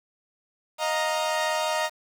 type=chord; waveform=sawtooth; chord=Eb suspended second; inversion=none; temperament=equal with one note detuned; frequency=622.3 / 707.8 / 932.3 Hz; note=Eb5 / F5 / Bb5; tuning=0 / +23 / 0 cents; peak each=-23 / -28 / -24 dBFS; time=0.78-1.9 s; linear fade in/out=50 ms; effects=low-pass 9000 Hz 12 dB/octave + 8-bit